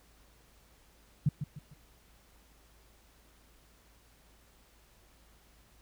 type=tone with echo; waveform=sine; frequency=146 Hz; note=D3; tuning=10 cents flat; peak=-22 dBFS; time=1.26-1.29 s; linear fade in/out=5 ms; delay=150 ms; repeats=3; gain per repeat=-9 dB; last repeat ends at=1.74 s; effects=added 54 Hz sine -64 dBFS peak until 5.81 s + pink hiss -64 dBFS RMS until 5.81 s